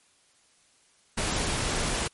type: noise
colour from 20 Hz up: pink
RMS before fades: -28 dBFS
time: 1.17-2.08 s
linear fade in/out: 10 ms
effects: white hiss -63 dBFS RMS until 2.13 s + MP3 48 kbps